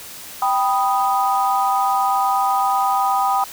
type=chord; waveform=sine; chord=G augmented; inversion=none; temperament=equal; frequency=784 / 987.8 / 1244.5 Hz; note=G5 / B5 / D#6; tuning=0 / 0 / 0 cents; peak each=-18 / -21 / -21 dBFS; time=0.42-3.44 s; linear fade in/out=2 ms; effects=white hiss -36 dBFS RMS until 3.52 s